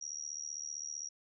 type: tone with amplitude modulation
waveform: sine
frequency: 5710 Hz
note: F8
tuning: 37 cents sharp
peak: -35 dBFS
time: 0.01-1.09 s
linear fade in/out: 10 ms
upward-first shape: sine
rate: 75.5 Hz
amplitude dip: 100%
effects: none